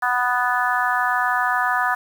harmonic tone, 247.3 Hz, B3, 3 cents sharp, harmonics 3 / 4 / 5 / 6 / 7, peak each -24 / -24 / -24 / -24 / -24 dBFS, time 0.02-1.95 s, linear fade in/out 10 ms, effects 7-bit

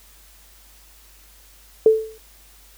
sine tone with exponential decay, 440 Hz, A4, in tune, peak -6 dBFS, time 1.86-2.18 s, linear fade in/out 2 ms, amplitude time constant 68 ms, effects added 50 Hz sine -51 dBFS peak until 2.77 s + white hiss -51 dBFS RMS until 2.77 s

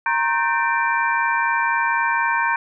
sine tone cluster, 932 / 1076 / 1553 / 1797 / 2358 Hz, A#5 / C6 / G6 / A6 / D7, -1 / +48 / -17 / +36 / +6 cents, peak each -21 / -25 / -22 / -27 / -27 dBFS, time 0.06-2.56 s, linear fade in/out 2 ms, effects none

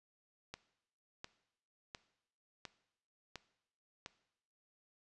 click train, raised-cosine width 0.2 ms, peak -27 dBFS, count 6, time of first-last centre 0.54-4.061 s, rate 1.42 Hz, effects noise-tail reverb RT60 0.8 s tail -17 dB re dry + resampled to 24000 Hz

